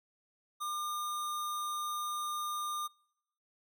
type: tone with sample-and-hold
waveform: sine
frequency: 1201 Hz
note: D6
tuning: 38 cents sharp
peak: -34 dBFS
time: 0.6-2.88 s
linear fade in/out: 20 ms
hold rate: 4900 Hz
effects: noise-tail reverb RT60 0.8 s tail -26 dB re dry